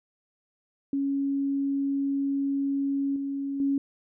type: tone with level steps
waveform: sine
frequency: 277.2 Hz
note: C#4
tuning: in tune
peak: -24 / -28 / -22 dBFS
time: 0.93-3.78 s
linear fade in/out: 2 ms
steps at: 3.16 / 3.6 s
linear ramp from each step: 2 ms
effects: none